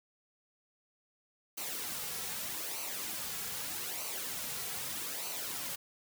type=noise with flanger; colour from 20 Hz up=white; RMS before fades=-39 dBFS; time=1.57-5.76 s; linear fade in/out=10 ms; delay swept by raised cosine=0.57 to 3.37 ms; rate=0.81 Hz; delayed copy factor=-0.6; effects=none